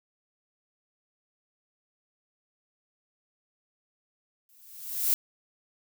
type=noise with exponential growth; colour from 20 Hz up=violet; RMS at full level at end=-22 dBFS; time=4.49-5.14 s; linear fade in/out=1 ms; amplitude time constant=140 ms; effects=none